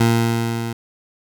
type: tone with level ramp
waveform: 20% pulse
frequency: 115.8 Hz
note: A#2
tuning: 11 cents flat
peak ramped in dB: -7 to -19 dBFS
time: 0-0.73 s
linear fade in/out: 5 ms
effects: none